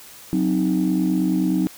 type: chord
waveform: sine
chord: C diminished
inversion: second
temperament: equal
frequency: 185 / 261.6 / 311.1 Hz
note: Gb3 / C4 / Eb4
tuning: 0 / 0 / 0 cents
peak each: -20 / -22 / -20 dBFS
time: 0.33-1.67 s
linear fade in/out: 0 ms
effects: tanh soft clip ceiling -11 dBFS + white hiss -43 dBFS RMS until 1.77 s